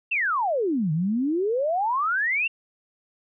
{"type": "exponential two-way sweep", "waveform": "sine", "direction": "down then up", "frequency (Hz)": [2794, 149.3, 2794], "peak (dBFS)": -21, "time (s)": [0.11, 2.48], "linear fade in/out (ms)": 10, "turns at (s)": 0.92, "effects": []}